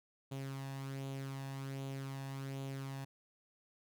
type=tone with flanger; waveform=sawtooth; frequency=135.9 Hz; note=C#3; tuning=34 cents flat; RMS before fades=-43 dBFS; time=0.31-3.05 s; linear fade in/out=10 ms; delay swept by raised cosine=0.28 to 1.15 ms; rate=1.3 Hz; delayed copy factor=+0.5; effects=none